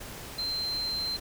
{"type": "tone in noise", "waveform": "sine", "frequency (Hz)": 4122, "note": "C8", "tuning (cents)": -27, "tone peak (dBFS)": -29, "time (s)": [0.38, 1.17], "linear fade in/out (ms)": 10, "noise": "pink", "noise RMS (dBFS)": -42, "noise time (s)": [0, 1.2], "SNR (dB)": 10, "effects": []}